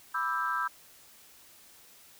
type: chord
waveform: sine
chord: E minor seventh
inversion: second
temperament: just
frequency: 988.9 / 1186.7 / 1318.5 / 1582.2 Hz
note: B5 / D6 / E6 / G6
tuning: +2 / +18 / 0 / +16 cents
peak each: -34 / -37 / -31 / -33 dBFS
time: 0.14-0.68 s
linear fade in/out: 10 ms
effects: tanh soft clip ceiling -18 dBFS + white hiss -56 dBFS RMS until 2.19 s